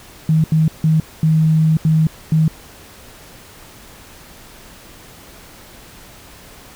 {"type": "tone bursts at uneven times", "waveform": "sine", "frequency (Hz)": 158.1, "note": "D#3", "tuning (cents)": 28, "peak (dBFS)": -10, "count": 6, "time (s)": [[0.29, 0.44], [0.52, 0.68], [0.84, 1], [1.23, 1.77], [1.85, 2.07], [2.32, 2.48]], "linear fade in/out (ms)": 2, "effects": ["pink hiss -41 dBFS RMS until 6.75 s"]}